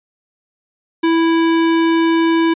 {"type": "tone", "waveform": "square", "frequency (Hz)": 329.6, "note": "E4", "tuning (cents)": 0, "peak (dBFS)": -12, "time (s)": [1.03, 2.54], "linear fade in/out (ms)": 10, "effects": ["resampled to 8000 Hz"]}